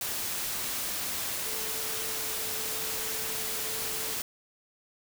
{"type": "tone in noise", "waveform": "sine", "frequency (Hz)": 440, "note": "A4", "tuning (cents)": 0, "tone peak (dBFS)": -44, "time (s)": [1.46, 4.14], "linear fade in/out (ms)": 2, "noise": "white", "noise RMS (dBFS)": -33, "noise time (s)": [0.01, 4.22], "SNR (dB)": -14, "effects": []}